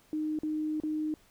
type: tone with dropouts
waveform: sine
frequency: 308 Hz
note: D#4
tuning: 17 cents flat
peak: -29 dBFS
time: 0.13-1.14 s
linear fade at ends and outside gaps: 1 ms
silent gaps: 0.389-0.433 / 0.801-0.835 s
effects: pink hiss -63 dBFS RMS until 1.3 s